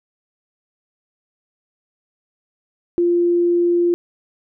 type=tone; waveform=sine; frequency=347.2 Hz; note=F4; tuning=10 cents flat; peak=-13 dBFS; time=2.98-3.94 s; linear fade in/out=0 ms; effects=none